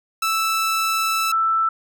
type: tone pair in turn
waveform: sawtooth / sine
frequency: 1318.5 / 1324.8 Hz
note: E6 / E6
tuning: 0 / +8 cents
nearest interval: unison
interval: 8 cents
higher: second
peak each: -15 / -16 dBFS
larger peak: first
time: 0.22-1.32 / 1.32-1.69 s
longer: first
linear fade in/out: 5 ms
effects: none